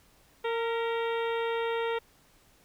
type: harmonic tone with a mistuned harmonic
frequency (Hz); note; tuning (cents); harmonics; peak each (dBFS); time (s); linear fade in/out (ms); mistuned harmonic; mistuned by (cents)
460; A#4; -23; 1 / 2 / 3 / 4 / 5 / 6 / 7 / 8; -29 / -35 / -39 / -41 / -43 / -45 / -46 / -47; 0.44-1.99; 10; 4; +50
effects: pink hiss -62 dBFS RMS until 2.64 s